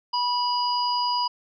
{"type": "harmonic tone", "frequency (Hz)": 979, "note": "B5", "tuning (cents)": -15, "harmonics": [1, 3, 5], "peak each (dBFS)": [-23, -35, -27], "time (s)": [0.13, 1.28], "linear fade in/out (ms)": 10, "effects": []}